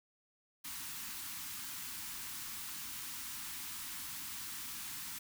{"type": "band-stop noise", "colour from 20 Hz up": "white", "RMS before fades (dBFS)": -44, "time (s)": [0.64, 5.19], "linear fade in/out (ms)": 10, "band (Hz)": [330, 870], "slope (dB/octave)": 48, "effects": []}